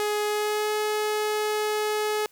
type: tone with pitch glide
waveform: sawtooth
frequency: 419.2 to 424.8 Hz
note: G#4 to G#4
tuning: +16 to +39 cents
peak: -20 dBFS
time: 0-2.26 s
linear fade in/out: 0 ms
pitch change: +23 cents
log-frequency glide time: 0.26-0.73 s
effects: white hiss -60 dBFS RMS until 2.31 s